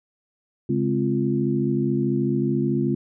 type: harmonic tone with a mistuned harmonic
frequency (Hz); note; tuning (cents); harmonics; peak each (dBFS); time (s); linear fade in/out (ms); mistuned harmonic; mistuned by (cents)
69.3; C#2; 0; 2 / 3 / 4 / 5; -25 / -25 / -25 / -25; 0.69-2.95; 5; 4; -100
effects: none

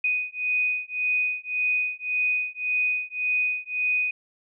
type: beating tone pair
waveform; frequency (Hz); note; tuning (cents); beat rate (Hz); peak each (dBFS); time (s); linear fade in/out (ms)
sine; 2489 / 2490.8; D#7 / D#7; 0 / +1; 1.8; -26; 0.04-4.11; 5
effects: none

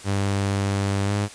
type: tone with pitch glide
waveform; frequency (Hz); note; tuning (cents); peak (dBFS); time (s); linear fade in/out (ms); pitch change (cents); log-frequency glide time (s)
sawtooth; 99.2 to 102.28; G2 to G#2; +21 to -26; -17; 0.04-1.29; 50; +53; 1.04-1.12
effects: white hiss -42 dBFS RMS until 1.34 s + resampled to 22050 Hz

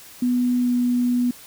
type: tone with pitch glide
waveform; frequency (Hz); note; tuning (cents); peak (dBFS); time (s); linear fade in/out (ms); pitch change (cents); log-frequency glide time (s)
sine; 246.7 to 245; B3 to B3; -2 to -14; -17; 0.22-1.31; 5; -12; 0.61-0.7
effects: white hiss -44 dBFS RMS until 1.46 s

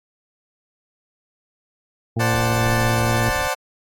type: harmonic tone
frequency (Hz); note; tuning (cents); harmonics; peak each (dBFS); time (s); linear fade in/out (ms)
114.4; A#2; -32; 1 / 2 / 3 / 4 / 6 / 7; -20 / -26 / -30 / -32 / -36 / -37; 2.16-3.3; 10
type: chord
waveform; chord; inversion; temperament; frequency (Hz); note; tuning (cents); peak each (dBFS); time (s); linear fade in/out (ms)
20% pulse; D dominant seventh; third; equal; 523.3 / 587.3 / 740 / 880; C5 / D5 / F#5 / A5; 0 / 0 / 0 / 0; -21; 2.19-3.55; 20
type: noise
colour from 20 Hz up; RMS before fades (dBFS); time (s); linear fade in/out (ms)
brown; -30; 2.33-3.48; 5
effects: AAC 64 kbps

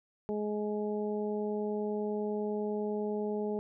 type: harmonic tone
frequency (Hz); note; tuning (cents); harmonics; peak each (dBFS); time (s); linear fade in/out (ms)
210; G#3; +19; 1 / 2 / 3 / 4; -35 / -33 / -42 / -44; 0.29-3.59; 0
effects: none

